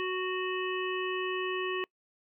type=harmonic tone; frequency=370 Hz; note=F#4; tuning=in tune; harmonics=1 / 3 / 5 / 7 / 8; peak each=-32 / -37 / -39 / -40 / -41 dBFS; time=0-1.84 s; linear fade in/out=0 ms; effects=noise-tail reverb RT60 0.1 s tail -25 dB re dry